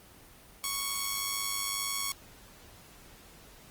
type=tone with amplitude modulation; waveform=5% pulse; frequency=1108.7 Hz; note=C#6; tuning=in tune; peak=-17 dBFS; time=0.64-2.12 s; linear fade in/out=0 ms; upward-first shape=sine; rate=102 Hz; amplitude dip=45%; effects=pink hiss -54 dBFS RMS until 3.7 s + Opus 24 kbps